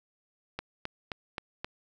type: click train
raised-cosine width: 0.3 ms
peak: -18 dBFS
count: 5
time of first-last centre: 0.59-1.645 s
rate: 3.79 Hz
effects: none